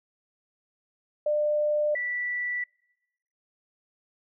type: tone pair in turn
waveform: sine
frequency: 598 / 1963.2 Hz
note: D5 / B6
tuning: +31 / -11 cents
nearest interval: octave + major sixth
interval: 2058 cents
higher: second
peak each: -22 / -27 dBFS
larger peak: first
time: 1.26-1.95 / 1.95-2.64 s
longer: neither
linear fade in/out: 5 ms
effects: noise-tail reverb RT60 1.0 s tail -25 dB re dry